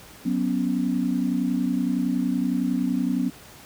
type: chord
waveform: sine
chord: F# suspended fourth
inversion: none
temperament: just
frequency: 185 / 246.7 / 277.5 Hz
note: F#3 / B3 / C#4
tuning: 0 / -2 / +2 cents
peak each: -27 / -24 / -26 dBFS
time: 0.25-3.3 s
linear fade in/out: 10 ms
effects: pink hiss -46 dBFS RMS until 3.65 s + high-pass 60 Hz 12 dB/octave